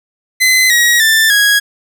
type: tone with pitch steps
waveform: sawtooth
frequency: 2038 / 1901.5 / 1774.2 / 1655.4 Hz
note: C7 / A#6 / A6 / G#6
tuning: -46 / +34 / +14 / -6 cents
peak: -4 dBFS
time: 0.4-1.6 s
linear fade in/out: 20 ms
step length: 300 ms
effects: none